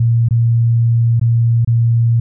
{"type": "tone with dropouts", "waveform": "sine", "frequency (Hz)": 116.54, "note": "A#2", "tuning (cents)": 0, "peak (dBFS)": -9, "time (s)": [0, 2.2], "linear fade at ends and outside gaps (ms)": 5, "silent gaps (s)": [[0.287, 0.308], [1.197, 1.213], [1.648, 1.674]], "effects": []}